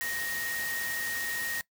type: tone in noise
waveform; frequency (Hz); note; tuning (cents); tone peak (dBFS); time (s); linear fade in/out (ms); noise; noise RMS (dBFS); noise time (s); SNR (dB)
sine; 1867; A#6; +2; -33; 0.01-1.61; 0; white; -37; 0.01-1.61; +1
effects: noise-tail reverb RT60 0.1 s tail -19 dB re dry